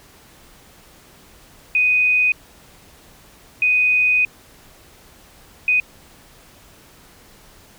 sine tone bursts at uneven times, 2493 Hz, D#7, 3 cents sharp, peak -13 dBFS, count 3, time 1.75-2.32 / 3.62-4.25 / 5.68-5.8 s, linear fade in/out 2 ms, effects pink hiss -48 dBFS RMS until 7.78 s

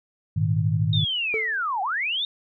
sine chord, Ab suspended second, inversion none, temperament just, 103.83 / 116.8 / 155.74 Hz, Ab2 / Bb2 / Eb3, 0 / +4 / +2 cents, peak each -23 / -26 / -23 dBFS, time 0.36-1.05 s, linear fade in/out 10 ms
sine linear two-way sweep, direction down then up, 3729 to 723 to 3729 Hz, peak -23 dBFS, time 0.93-2.25 s, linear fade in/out 2 ms, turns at 1.82 s
triangle tone with exponential decay, 440 Hz, A4, in tune, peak -21 dBFS, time 1.34-1.63 s, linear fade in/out 0 ms, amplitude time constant 63 ms
effects none

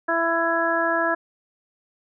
harmonic tone, 333.1 Hz, E4, 18 cents sharp, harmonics 1 / 2 / 3 / 4 / 5, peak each -28 / -24 / -27 / -27 / -24 dBFS, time 0.08-1.15 s, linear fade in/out 10 ms, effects none

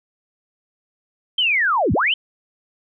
sine linear two-way sweep, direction down then up, 3179 to 63.3 to 3179 Hz, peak -15 dBFS, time 1.38-2.14 s, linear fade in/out 5 ms, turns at 1.93 s, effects none

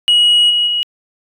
sine tone with level steps, 2905 Hz, F#7, 32 cents flat, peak -5 / -10 / -13 dBFS, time 0.08-0.83 s, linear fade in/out 0 ms, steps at 0.49 / 0.66 s, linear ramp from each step 20 ms, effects tanh soft clip ceiling -6 dBFS

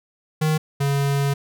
square tone pair in turn, 155.56 / 140.19 Hz, D#3 / C#3, 0 / +20 cents, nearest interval major second, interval 180 cents, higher first, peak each -18 / -19 dBFS, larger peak first, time 0.41-0.58 / 0.8-1.34 s, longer second, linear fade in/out 10 ms, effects none

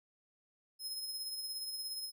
sawtooth tone with tremolo, 5140 Hz, E8, 45 cents flat, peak -35 dBFS, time 0.79-2.12 s, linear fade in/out 50 ms, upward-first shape sine, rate 17 Hz, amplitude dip 40%, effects none

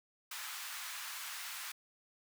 pink high-pass noise, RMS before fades -44 dBFS, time 0.31-1.72 s, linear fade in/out 5 ms, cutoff 1100 Hz, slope 24 dB/octave, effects none

